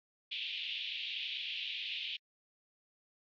white band-pass noise, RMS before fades -40 dBFS, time 0.31-2.17 s, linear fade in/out 10 ms, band 2500 to 3600 Hz, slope 48 dB/octave, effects AAC 64 kbps

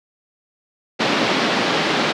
pink band-pass noise, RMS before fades -19 dBFS, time 0.99-2.13 s, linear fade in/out 20 ms, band 190 to 4600 Hz, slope 24 dB/octave, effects none

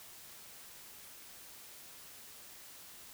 silence, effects white hiss -53 dBFS RMS until 3.13 s

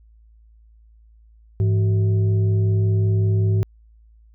sine tone with frequency modulation, 103.83 Hz, G#2, in tune, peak -15 dBFS, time 1.6-3.63 s, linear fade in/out 0 ms, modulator 273 Hz, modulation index 0.42, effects added 55 Hz sine -48 dBFS peak until 4.34 s

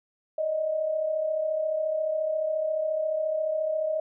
sine tone pair together, 593.7 / 628 Hz, D5 / D#5, +19 / +16 cents, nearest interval minor second, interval 97 cents, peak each -33 / -25 dBFS, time 0.38-4 s, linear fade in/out 5 ms, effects none

